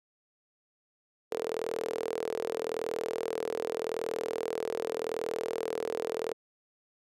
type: tone with high-pass filter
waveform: sawtooth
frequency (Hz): 40.85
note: E1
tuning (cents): -15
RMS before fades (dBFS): -34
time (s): 1.31-6.33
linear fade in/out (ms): 10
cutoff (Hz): 450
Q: 7.9
effects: resampled to 32000 Hz